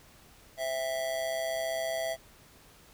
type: tone with amplitude modulation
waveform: square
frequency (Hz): 659.3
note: E5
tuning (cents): 0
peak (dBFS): -28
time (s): 0.57-2.17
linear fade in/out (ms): 50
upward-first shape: sine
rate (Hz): 135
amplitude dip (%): 65
effects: pink hiss -57 dBFS RMS until 2.93 s